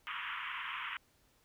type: band-pass noise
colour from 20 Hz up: pink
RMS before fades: -41 dBFS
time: 0.07-0.97 s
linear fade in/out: 0 ms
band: 980 to 3200 Hz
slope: 96 dB/octave
effects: pink hiss -70 dBFS RMS until 1.44 s